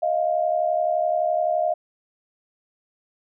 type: tone pair together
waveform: sine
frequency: 627.3 / 699 Hz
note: D#5 / F5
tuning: +14 / +1 cents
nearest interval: major second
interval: 187 cents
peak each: -22 dBFS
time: 0.02-1.74 s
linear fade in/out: 10 ms
effects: none